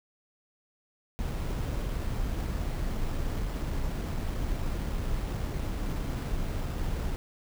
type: noise with sample-and-hold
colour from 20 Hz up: brown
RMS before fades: -31 dBFS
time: 1.19-7.16 s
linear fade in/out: 0 ms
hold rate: 6300 Hz
effects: none